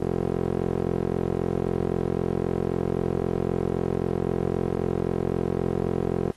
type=tone with band-pass filter; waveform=15% pulse; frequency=43.81 Hz; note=F1; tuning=6 cents sharp; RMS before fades=-26 dBFS; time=0-6.32 s; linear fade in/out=10 ms; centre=340 Hz; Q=2.2; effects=pink hiss -56 dBFS RMS until 6.36 s + AAC 32 kbps